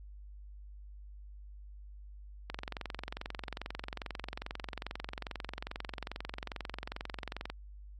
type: click train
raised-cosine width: 0.3 ms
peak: -22 dBFS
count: 113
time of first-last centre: 2.5-7.5 s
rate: 22.4 Hz
effects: added 50 Hz sine -47 dBFS peak until 7.99 s + AAC 48 kbps